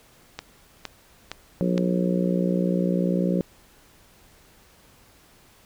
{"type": "click train", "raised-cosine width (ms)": 0.2, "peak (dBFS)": -14, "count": 4, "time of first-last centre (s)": [0.39, 1.779], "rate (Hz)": 2.16}
{"type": "harmonic tone", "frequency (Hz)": 60.1, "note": "B1", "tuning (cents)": -46, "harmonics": [3, 4, 5, 6, 7, 8, 9], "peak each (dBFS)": [-22, -32, -30, -31, -33, -33, -30], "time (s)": [1.61, 3.41], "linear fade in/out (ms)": 0}
{"effects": ["pink hiss -55 dBFS RMS until 5.65 s"]}